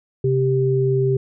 sine tone pair together, 132.33 / 392 Hz, C3 / G4, +20 / 0 cents, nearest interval octave + perfect fifth, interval 1880 cents, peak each -18 dBFS, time 0.24-1.17 s, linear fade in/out 5 ms, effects none

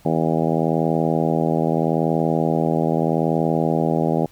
harmonic tone, 80.8 Hz, E2, 34 cents flat, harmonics 2 / 3 / 4 / 5 / 6 / 7 / 8 / 9 / 10, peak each -22 / -24 / -25 / -26 / -27 / -27 / -28 / -29 / -29 dBFS, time 0.05-4.26 s, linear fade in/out 5 ms, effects pink hiss -53 dBFS RMS until 4.31 s

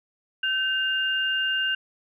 sine tone pair together, 1540 / 2811 Hz, G6 / F7, -31 / +11 cents, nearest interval minor seventh, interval 1042 cents, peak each -25 / -25 dBFS, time 0.43-1.75 s, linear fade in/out 5 ms, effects none

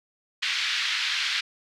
white band-pass noise, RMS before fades -27 dBFS, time 0.42-1.41 s, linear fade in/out 10 ms, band 1500 to 4200 Hz, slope 24 dB/octave, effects none

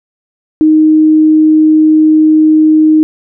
sine tone, 311.1 Hz, D#4, in tune, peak -3 dBFS, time 0.61-3.03 s, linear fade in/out 0 ms, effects none

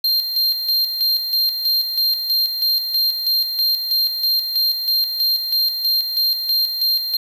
square tone with tremolo, 4186 Hz, C8, in tune, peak -15 dBFS, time 0.04-7.17 s, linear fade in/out 5 ms, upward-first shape square, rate 3.1 Hz, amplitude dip 55%, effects 7-bit

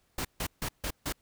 pink noise bursts, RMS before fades -33 dBFS, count 5, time 0.18-1.125 s, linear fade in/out 5 ms, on 69 ms, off 150 ms, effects pink hiss -71 dBFS RMS until 1.21 s

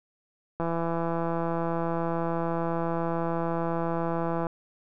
click train, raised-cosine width 1 ms, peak -16 dBFS, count 647, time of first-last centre 0.6-4.468 s, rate 167 Hz, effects none

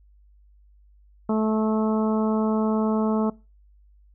harmonic tone, 217.7 Hz, A3, 18 cents flat, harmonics 1 / 2 / 3 / 4 / 5 / 6, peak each -21 / -27 / -31 / -33 / -35 / -37 dBFS, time 1.29-3.3 s, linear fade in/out 5 ms, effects noise-tail reverb RT60 0.3 s tail -23 dB re dry + added 50 Hz sine -52 dBFS peak until 4.14 s

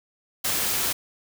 white noise, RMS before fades -25 dBFS, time 0.44-0.93 s, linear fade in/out 10 ms, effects none

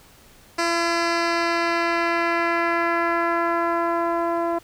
10% pulse tone with low-pass filter sweep, 338.5 Hz, E4, 46 cents sharp, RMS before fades -22 dBFS, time 0.58-4.59 s, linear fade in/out 10 ms, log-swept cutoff 6800 to 780 Hz, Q 1.2, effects pink hiss -51 dBFS RMS until 4.63 s

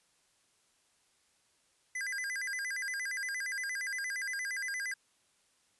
square tone with vibrato, 1800 Hz, A6, 39 cents sharp, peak -35 dBFS, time 1.95-4.94 s, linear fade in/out 5 ms, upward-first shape square, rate 8.6 Hz, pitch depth 190 cents each way, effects white hiss -71 dBFS RMS until 5.79 s + resampled to 24000 Hz

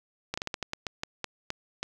slowing click train, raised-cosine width 0.2 ms, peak -14 dBFS, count 12, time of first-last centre 0.34-1.83 s, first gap 35 ms, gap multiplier 1.25, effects none

